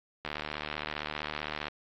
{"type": "click train", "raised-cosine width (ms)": 0.3, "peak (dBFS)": -18, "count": 109, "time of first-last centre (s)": [0.25, 1.682], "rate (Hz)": 75.4, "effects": ["low-pass 5000 Hz 12 dB/octave", "AAC 32 kbps"]}